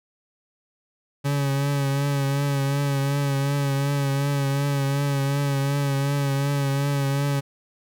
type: tone with vibrato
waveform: 40% pulse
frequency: 140 Hz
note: C#3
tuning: 18 cents sharp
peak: -20 dBFS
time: 1.24-7.41 s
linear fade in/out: 20 ms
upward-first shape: triangle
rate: 2.7 Hz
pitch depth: 40 cents each way
effects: none